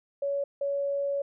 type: tone pair in turn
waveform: sine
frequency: 562 / 562 Hz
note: C#5 / C#5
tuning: +24 / +24 cents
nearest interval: unison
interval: 0 cents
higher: neither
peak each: -26 dBFS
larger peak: neither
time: 0.22-0.44 / 0.61-1.22 s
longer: second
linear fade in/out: 5 ms
effects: none